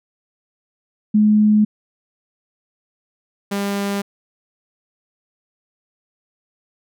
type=tone pair in turn; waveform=sine / sawtooth; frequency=211.9 / 200.3 Hz; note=G#3 / G3; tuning=+35 / +38 cents; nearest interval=minor second; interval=97 cents; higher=first; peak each=-10 / -16 dBFS; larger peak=first; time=1.14-1.65 / 3.51-4.02 s; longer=neither; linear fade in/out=10 ms; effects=none